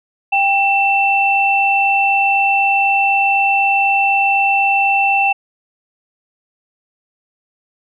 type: tone pair together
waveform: sine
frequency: 791 / 2678 Hz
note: G5 / E7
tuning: +15 / +27 cents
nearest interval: octave + major sixth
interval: 2112 cents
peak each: -14 dBFS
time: 0.32-5.33 s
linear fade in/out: 10 ms
effects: none